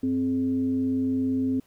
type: tone with frequency modulation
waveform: sine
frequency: 261.6 Hz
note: C4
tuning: in tune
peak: -22 dBFS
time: 0.03-1.6 s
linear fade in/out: 5 ms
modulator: 164 Hz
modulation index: 0.37
effects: pink hiss -63 dBFS RMS until 1.66 s